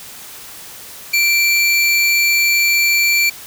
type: tone pair together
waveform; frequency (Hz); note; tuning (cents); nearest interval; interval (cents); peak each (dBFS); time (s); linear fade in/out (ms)
square; 2349 / 4434; D7 / C#8; 0 / 0; major seventh; 1100; -13 / -20; 1.13-3.3; 10
effects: white hiss -35 dBFS RMS until 3.46 s